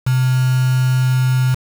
sine tone with quantisation, 128.2 Hz, C3, 35 cents flat, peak -12 dBFS, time 0.06-1.55 s, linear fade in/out 10 ms, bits 4, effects none

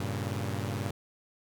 sawtooth chord, G diminished, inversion none, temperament equal, 98 / 116.54 / 138.59 Hz, G2 / Bb2 / Db3, 0 / 0 / 0 cents, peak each -30 / -32 / -34 dBFS, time 0-0.91 s, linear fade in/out 5 ms, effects none

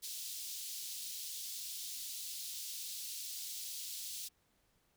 pink high-pass noise, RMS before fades -44 dBFS, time 0.02-4.29 s, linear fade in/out 20 ms, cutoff 3700 Hz, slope 24 dB/octave, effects pink hiss -75 dBFS RMS until 4.96 s

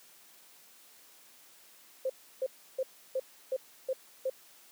sine tone bursts, 523.3 Hz, C5, in tune, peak -28 dBFS, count 7, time 2.05-4.299 s, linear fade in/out 5 ms, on 47 ms, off 320 ms, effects white hiss -58 dBFS RMS until 4.71 s + high-pass 200 Hz 12 dB/octave

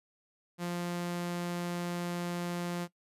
sawtooth tone, 174.61 Hz, F3, in tune, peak -29 dBFS, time 0.58-2.88 s, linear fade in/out 50 ms, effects noise-tail reverb RT60 0.1 s tail -18 dB re dry + resampled to 32000 Hz

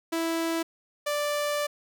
sawtooth tone pair in turn, 329.6 / 587.3 Hz, E4 / D5, 0 / 0 cents, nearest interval minor seventh, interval 1000 cents, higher second, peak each -22 dBFS, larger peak neither, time 0.12-0.63 / 1.06-1.67 s, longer second, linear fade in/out 10 ms, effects none

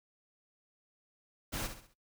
pink noise with echo, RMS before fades -37 dBFS, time 1.52-1.68 s, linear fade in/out 20 ms, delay 66 ms, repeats 4, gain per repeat -8 dB, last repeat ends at 1.944 s, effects noise-tail reverb RT60 0.2 s tail -25 dB re dry

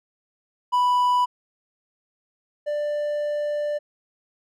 triangle tone pair in turn, 987.8 / 590.9 Hz, B5 / D5, 0 / +10 cents, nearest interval major sixth, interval 890 cents, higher first, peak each -15 / -21 dBFS, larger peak first, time 0.72-1.26 / 2.66-3.79 s, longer second, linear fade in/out 20 ms, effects none

